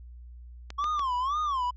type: clicks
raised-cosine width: 0.2 ms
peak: -22 dBFS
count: 3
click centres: 0.704 / 0.842 / 0.994 s
type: tone with vibrato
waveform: triangle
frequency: 1100 Hz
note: C#6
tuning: 14 cents flat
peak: -24 dBFS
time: 0.78-1.71 s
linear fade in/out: 10 ms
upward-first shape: sine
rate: 2 Hz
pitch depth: 200 cents each way
effects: added 60 Hz sine -43 dBFS peak until 1.76 s + resampled to 16000 Hz